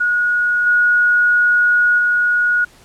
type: tone with level steps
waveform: sine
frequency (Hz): 1451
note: F#6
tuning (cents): -34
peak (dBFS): -13 / -10 / -12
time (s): 0-2.65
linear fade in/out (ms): 10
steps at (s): 0.66 / 1.98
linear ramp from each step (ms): 10
effects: pink hiss -47 dBFS RMS until 2.84 s + low-pass 11000 Hz 12 dB/octave